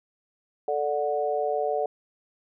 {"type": "chord", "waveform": "sine", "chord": "D major", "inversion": "second", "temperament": "equal with one note detuned", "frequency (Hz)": [440, 587.3, 733.6], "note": ["A4", "D5", "F#5"], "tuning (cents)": [0, 0, -15], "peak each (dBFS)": -28, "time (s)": [0.68, 1.86], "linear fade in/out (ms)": 2, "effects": []}